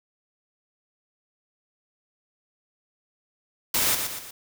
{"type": "noise with echo", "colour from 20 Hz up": "white", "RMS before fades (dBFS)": -23, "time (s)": [3.74, 3.95], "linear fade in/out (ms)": 5, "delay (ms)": 120, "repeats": 3, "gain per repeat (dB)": -6, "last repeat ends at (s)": 4.31, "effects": []}